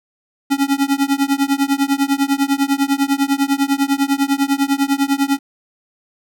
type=tone with tremolo; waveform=square; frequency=277.2 Hz; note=C#4; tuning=in tune; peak=-11 dBFS; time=0.5-5.39 s; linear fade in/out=20 ms; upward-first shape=triangle; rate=10 Hz; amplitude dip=100%; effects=none